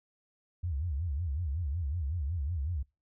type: tone with vibrato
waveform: sine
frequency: 77.78 Hz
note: D#2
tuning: in tune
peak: -30 dBFS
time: 0.63-2.83 s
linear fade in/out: 10 ms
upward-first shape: sine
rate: 5.4 Hz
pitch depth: 260 cents each way
effects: noise-tail reverb RT60 0.3 s tail -26 dB re dry